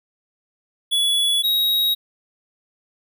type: tone pair in turn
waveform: square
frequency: 3398 / 3804 Hz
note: G#7 / A#7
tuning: +39 / +34 cents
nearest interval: major second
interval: 195 cents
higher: second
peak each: -17 dBFS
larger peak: neither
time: 0.91-1.43 / 1.43-1.95 s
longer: neither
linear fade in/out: 20 ms
effects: none